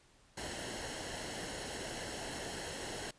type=noise with comb filter; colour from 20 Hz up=pink; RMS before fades=-42 dBFS; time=0.37-3.11 s; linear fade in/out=5 ms; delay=0.83 ms; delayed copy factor=-0.6; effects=pink hiss -66 dBFS RMS until 3.18 s + resampled to 22050 Hz